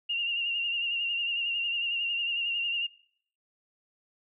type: tone with vibrato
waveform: sine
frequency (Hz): 2794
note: F7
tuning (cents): 0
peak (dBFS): -27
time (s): 0.09-2.87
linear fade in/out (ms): 10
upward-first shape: sine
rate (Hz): 11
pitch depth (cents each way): 41
effects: noise-tail reverb RT60 0.6 s tail -21 dB re dry